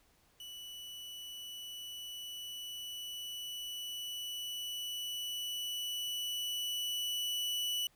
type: tone with level ramp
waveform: 40% pulse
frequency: 2960 Hz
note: F#7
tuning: in tune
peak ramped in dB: -45 to -32 dBFS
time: 0.4-7.87 s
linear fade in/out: 2 ms
effects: pink hiss -69 dBFS RMS until 7.95 s